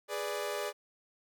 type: chord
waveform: sawtooth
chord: G# diminished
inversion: none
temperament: equal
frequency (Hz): 415.3 / 493.9 / 587.3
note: G#4 / B4 / D5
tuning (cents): 0 / 0 / 0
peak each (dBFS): -34 / -37 / -33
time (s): 0.08-0.73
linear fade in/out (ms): 50
effects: none